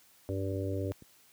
harmonic tone, 96.7 Hz, G2, 23 cents flat, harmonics 1 / 3 / 4 / 5 / 6, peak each -33 / -38 / -39 / -40 / -41 dBFS, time 0.29-0.92 s, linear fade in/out 0 ms
clicks, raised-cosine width 3 ms, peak -37 dBFS, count 7, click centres 0.527 / 0.559 / 0.638 / 0.729 / 0.85 / 0.886 / 1.023 s
effects white hiss -62 dBFS RMS until 1.32 s + high-pass 60 Hz 12 dB/octave

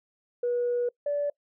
sine tone pair in turn, 484.7 / 579.1 Hz, B4 / D5, -32 / -24 cents, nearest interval minor third, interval 308 cents, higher second, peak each -23 / -24 dBFS, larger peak first, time 0.43-0.89 / 1.06-1.3 s, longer first, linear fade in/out 5 ms, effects noise-tail reverb RT60 0.1 s tail -24 dB re dry + tanh soft clip ceiling -20 dBFS

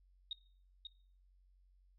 sine tone with echo, 3729 Hz, A#7, in tune, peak -38 dBFS, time 0.31-0.33 s, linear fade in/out 2 ms, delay 540 ms, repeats 1, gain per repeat -6 dB, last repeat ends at 0.87 s, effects noise-tail reverb RT60 0.6 s tail -22 dB re dry + added 46 Hz sine -65 dBFS peak until 1.98 s

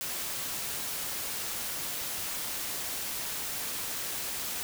white noise, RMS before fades -35 dBFS, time 0.01-4.63 s, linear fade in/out 0 ms, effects none

